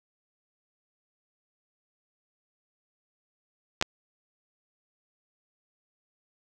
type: clicks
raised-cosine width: 0.2 ms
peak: -7 dBFS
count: 2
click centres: 3.813 / 3.825 s
effects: none